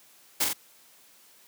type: noise with echo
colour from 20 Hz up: white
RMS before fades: -24 dBFS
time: 0.4-0.45 s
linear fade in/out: 10 ms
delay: 42 ms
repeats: 2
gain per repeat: -3 dB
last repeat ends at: 0.534 s
effects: white hiss -57 dBFS RMS until 1.47 s + high-pass 150 Hz 12 dB/octave